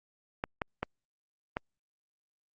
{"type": "clicks", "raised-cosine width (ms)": 0.5, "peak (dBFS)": -16, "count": 4, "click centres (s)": [0.439, 0.618, 0.83, 1.569], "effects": ["Opus 48 kbps"]}